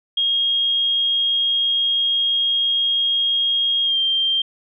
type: tone with pitch glide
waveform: sine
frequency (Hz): 3257 to 3170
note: G#7 to G7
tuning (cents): -34 to +19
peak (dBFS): -16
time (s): 0.17-4.42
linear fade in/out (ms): 5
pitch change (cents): -47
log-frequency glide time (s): 3.84-3.98
effects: none